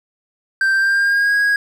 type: tone with pitch glide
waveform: triangle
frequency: 1568 to 1647.9 Hz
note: G6 to G#6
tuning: 0 to -14 cents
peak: -11 dBFS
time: 0.61-1.56 s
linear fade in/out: 2 ms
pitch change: +86 cents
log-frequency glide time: 0.74-1.36 s
effects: none